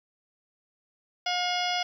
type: harmonic tone with a mistuned harmonic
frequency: 716 Hz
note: F5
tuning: 43 cents sharp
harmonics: 1 / 2 / 3 / 4 / 5 / 6 / 7 / 8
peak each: -29 / -36 / -34 / -34 / -35 / -43 / -34 / -42 dBFS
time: 1.26-1.83 s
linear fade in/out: 5 ms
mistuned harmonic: 5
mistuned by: -96 cents
effects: 10-bit